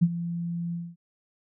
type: tone with ADSR envelope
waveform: sine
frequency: 170.8 Hz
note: F3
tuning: 38 cents flat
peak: -14 dBFS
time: 0.01-0.96 s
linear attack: 19 ms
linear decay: 49 ms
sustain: -14 dB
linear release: 230 ms
effects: none